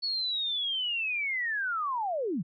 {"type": "linear sweep", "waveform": "sine", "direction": "down", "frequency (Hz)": [4435, 138.59], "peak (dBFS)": -28, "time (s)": [0.02, 2.43], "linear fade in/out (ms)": 20, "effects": []}